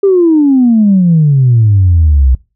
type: exponential sweep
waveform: sine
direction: down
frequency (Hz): 403.3 to 61.74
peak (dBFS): -3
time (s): 0.03-2.35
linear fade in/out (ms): 5
effects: noise-tail reverb RT60 0.3 s tail -23 dB re dry + tanh soft clip ceiling 0 dBFS